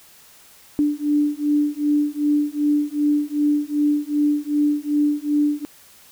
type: beating tone pair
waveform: sine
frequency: 293.2 / 295.8 Hz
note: D4 / D4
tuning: -3 / +13 cents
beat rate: 2.6 Hz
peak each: -20 dBFS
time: 0.79-5.65 s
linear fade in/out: 0 ms
effects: white hiss -49 dBFS RMS until 6.11 s